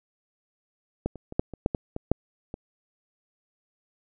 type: clicks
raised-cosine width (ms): 2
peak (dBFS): -13 / -27 / -24 / -8 / -24 / -8 / -13 / -18 / -6 / -21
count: 10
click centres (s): 1.06 / 1.157 / 1.324 / 1.395 / 1.537 / 1.661 / 1.748 / 1.964 / 2.116 / 2.541
effects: none